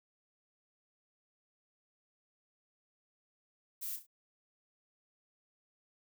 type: noise with echo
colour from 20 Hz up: violet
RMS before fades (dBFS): -40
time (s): 3.81-3.97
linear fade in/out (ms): 20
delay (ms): 33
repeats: 3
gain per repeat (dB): -8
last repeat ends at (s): 4.069
effects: none